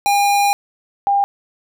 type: tone pair in turn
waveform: square / sine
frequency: 809 / 801.1 Hz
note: G#5 / G5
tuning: -46 / +37 cents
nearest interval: unison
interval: 17 cents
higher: first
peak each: -13 / -12 dBFS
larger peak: second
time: 0.06-0.53 / 1.07-1.24 s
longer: first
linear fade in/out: 0 ms
effects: none